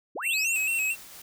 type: linear sweep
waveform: sine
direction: up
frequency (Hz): 180.8 to 8372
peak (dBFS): -31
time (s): 0.15-0.58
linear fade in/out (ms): 10
type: tone with vibrato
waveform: square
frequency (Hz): 2634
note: E7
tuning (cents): -2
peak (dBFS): -25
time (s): 0.22-0.96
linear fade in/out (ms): 50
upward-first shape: square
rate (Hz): 4.4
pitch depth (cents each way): 52
type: noise with tremolo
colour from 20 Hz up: white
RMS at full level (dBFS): -45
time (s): 0.54-1.22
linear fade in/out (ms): 5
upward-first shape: sine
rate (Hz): 5.1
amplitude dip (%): 25
effects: none